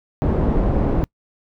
pink low-pass noise, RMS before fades -18 dBFS, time 0.22-1.04 s, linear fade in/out 0 ms, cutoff 550 Hz, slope 12 dB/octave, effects noise-tail reverb RT60 0.1 s tail -26 dB re dry

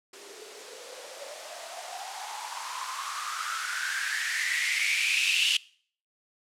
violet noise with band-pass filter sweep, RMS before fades -31 dBFS, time 0.13-5.57 s, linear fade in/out 5 ms, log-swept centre 370 to 2900 Hz, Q 8.7, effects noise-tail reverb RT60 0.5 s tail -22 dB re dry + low-pass 8000 Hz 12 dB/octave

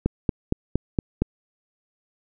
click train, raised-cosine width 3 ms, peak -7 dBFS, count 6, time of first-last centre 0.06-1.22 s, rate 4.31 Hz, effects none

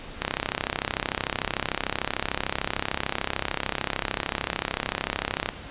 click train, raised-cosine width 0.3 ms, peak -8 dBFS, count 177, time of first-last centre 0.22-5.489 s, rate 33.4 Hz, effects pink hiss -40 dBFS RMS until 5.7 s + resampled to 8000 Hz

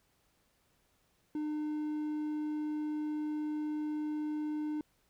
triangle tone, 302.7 Hz, D#4, 48 cents flat, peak -31 dBFS, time 1.35-4.81 s, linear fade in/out 2 ms, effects pink hiss -73 dBFS RMS until 5.09 s

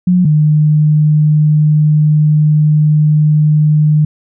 sine tone pair in turn, 180 / 151.89 Hz, F#3 / D#3, -47 / -41 cents, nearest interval minor third, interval 294 cents, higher first, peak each -6 dBFS, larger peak neither, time 0.07-0.25 / 0.25-4.05 s, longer second, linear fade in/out 5 ms, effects none

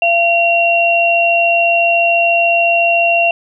sine tone pair together, 683.2 / 2747 Hz, F5 / F7, -38 / -29 cents, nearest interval 2 octaves, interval 2409 cents, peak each -12 dBFS, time 0.02-3.31 s, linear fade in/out 2 ms, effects none

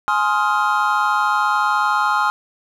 triangle chord, F minor seventh, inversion first, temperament just, 838.1 / 1047.7 / 1257.2 / 1396.9 Hz, Ab5 / C6 / Eb6 / F6, +16 / +2 / +18 / 0 cents, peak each -19 dBFS, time 0.08-2.3 s, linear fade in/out 0 ms, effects none

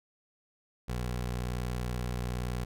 20% pulse tone with vibrato, 61.1 Hz, B1, 18 cents flat, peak -27 dBFS, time 0.88-2.65 s, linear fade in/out 10 ms, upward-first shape triangle, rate 17 Hz, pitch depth 10 cents each way, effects none

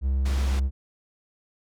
triangle tone, 66.8 Hz, C2, 36 cents sharp, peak -19 dBFS, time 0.01-0.71 s, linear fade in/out 50 ms
pink low-pass noise, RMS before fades -37 dBFS, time 0.25-0.6 s, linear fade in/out 10 ms, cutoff 7200 Hz, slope 12 dB/octave
effects none

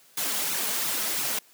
white noise with flanger, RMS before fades -28 dBFS, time 0.17-1.39 s, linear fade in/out 5 ms, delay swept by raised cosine 0.77 to 4.77 ms, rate 2.9 Hz, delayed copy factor +0.6, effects white hiss -57 dBFS RMS until 1.53 s + high-pass 150 Hz 12 dB/octave

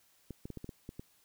clicks, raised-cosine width 3 ms, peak -29 dBFS, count 8, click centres 0.307 / 0.455 / 0.503 / 0.573 / 0.644 / 0.692 / 0.891 / 0.995 s, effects white hiss -68 dBFS RMS until 1.24 s

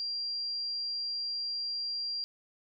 sine tone, 4755 Hz, D8, 21 cents sharp, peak -32 dBFS, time 0-2.24 s, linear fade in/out 0 ms, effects none

